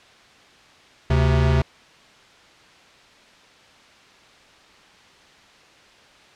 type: tone pair together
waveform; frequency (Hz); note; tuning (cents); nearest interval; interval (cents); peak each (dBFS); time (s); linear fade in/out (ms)
square; 73.94 / 131.5; D2 / C3; +12 / +9; minor seventh; 997; -19; 1.1-1.62; 5
effects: white hiss -50 dBFS RMS until 6.35 s + low-pass 4000 Hz 12 dB/octave